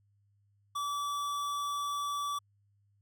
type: tone with hard clipping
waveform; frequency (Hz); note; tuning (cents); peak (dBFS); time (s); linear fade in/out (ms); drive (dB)
sine; 1153; D6; -32; -34; 0.75-2.39; 10; 17
effects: added 101 Hz sine -67 dBFS peak until 3.01 s